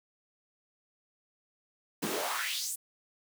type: noise with high-pass filter sweep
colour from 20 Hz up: pink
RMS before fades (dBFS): -34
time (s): 2.02-2.76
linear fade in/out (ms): 10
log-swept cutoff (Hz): 200 to 10000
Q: 3.1
effects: none